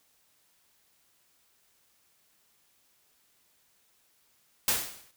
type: noise with exponential decay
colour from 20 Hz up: white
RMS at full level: -23 dBFS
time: 4.68-5.11 s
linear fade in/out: 2 ms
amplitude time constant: 93 ms
effects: white hiss -68 dBFS RMS until 5.16 s